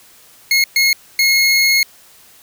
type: tone bursts at uneven times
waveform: 25% pulse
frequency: 2163 Hz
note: C#7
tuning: 43 cents flat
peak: -7 dBFS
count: 3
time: 0.51-0.64 / 0.76-0.93 / 1.19-1.83 s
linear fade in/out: 2 ms
effects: white hiss -46 dBFS RMS until 2.42 s